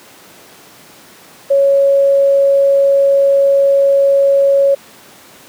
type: tone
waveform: sine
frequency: 554.4 Hz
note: C#5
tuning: in tune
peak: -7 dBFS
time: 1.5-4.75 s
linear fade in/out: 10 ms
effects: pink hiss -40 dBFS RMS until 5.48 s + high-pass 200 Hz 12 dB/octave